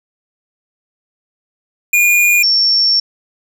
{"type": "tone pair in turn", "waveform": ["square", "sine"], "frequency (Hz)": [2429, 5453], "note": ["D#7", "F8"], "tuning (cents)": [-42, -42], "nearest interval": "octave + major second", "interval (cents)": 1400, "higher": "second", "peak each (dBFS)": -9, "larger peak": "neither", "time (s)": [[1.93, 2.43], [2.43, 3]], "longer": "second", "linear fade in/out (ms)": 5, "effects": []}